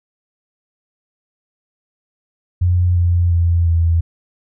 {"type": "tone with pitch steps", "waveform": "sine", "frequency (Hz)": [89, 87.12, 85.28, 83.47], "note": ["F2", "F2", "F2", "E2"], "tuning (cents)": [33, -4, -41, 22], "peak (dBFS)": -11, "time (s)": [2.61, 4.01], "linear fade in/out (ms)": 10, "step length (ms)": 350, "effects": []}